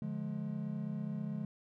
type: chord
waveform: triangle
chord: D diminished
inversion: none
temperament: just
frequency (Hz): 146.83 / 176.2 / 211.4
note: D3 / F3 / Ab3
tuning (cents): 0 / +16 / +31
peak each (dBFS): -39 / -40 / -37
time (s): 0.02-1.45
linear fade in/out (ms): 2
effects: none